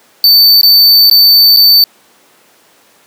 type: tone with dropouts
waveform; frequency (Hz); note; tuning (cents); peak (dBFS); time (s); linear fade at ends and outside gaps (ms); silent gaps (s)
square; 4551; C#8; +45; -3; 0.24-1.84; 1; 0.613-0.631 / 1.099-1.112 / 1.564-1.57
effects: pink hiss -46 dBFS RMS until 3.06 s + high-pass 300 Hz 12 dB/octave